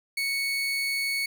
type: tone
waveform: 30% pulse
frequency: 2217 Hz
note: C#7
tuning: in tune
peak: -23 dBFS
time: 0.17-1.26 s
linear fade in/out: 5 ms
effects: none